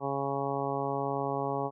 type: harmonic tone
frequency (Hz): 138.59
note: C#3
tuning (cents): 0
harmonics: 1 / 2 / 3 / 4 / 5 / 6 / 7 / 8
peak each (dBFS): -38 / -38 / -35 / -37 / -37 / -36 / -40 / -39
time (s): 0-1.71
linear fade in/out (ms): 50
effects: none